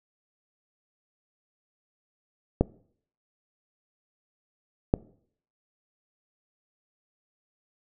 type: clicks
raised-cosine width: 2 ms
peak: -6 dBFS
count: 2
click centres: 2.61 / 4.939 s
effects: noise-tail reverb RT60 0.6 s tail -22 dB re dry